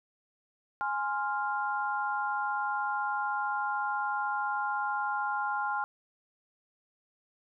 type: chord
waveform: sine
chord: F minor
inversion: first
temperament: equal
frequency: 830.6 / 1046.5 / 1396.9 Hz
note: Ab5 / C6 / F6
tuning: 0 / 0 / 0 cents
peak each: -32 / -35 / -33 dBFS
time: 0.81-5.84 s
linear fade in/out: 0 ms
effects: none